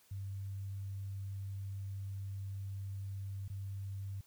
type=tone with dropouts; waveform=sine; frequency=98 Hz; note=G2; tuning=in tune; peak=-39 dBFS; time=0.11-4.21 s; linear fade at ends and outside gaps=5 ms; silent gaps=3.48-3.499 s; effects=white hiss -67 dBFS RMS until 4.26 s